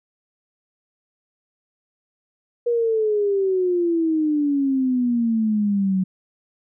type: exponential sweep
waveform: sine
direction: down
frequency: 481.3 to 185 Hz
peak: -17 dBFS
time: 2.66-6.04 s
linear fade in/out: 10 ms
effects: none